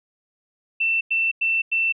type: tone bursts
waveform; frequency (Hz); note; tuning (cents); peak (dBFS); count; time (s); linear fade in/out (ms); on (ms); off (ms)
sine; 2680; E7; +28; -18; 4; 0.8-1.925; 10; 210; 95
effects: none